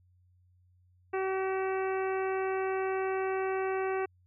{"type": "harmonic tone", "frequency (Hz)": 381.2, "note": "G4", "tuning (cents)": -48, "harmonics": [1, 2, 3, 4, 5, 6, 7], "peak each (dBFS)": [-30, -36, -40, -42, -44, -46, -47], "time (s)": [1.13, 4.06], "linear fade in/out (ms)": 10, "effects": ["added 90 Hz sine -62 dBFS peak until 4.26 s"]}